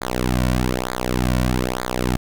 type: tone with flanger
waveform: sawtooth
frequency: 62.3 Hz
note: B1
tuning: 16 cents sharp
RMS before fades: -21 dBFS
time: 0.01-2.17 s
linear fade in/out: 10 ms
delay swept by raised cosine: 0.35 to 2.45 ms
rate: 1.1 Hz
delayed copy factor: -1
effects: none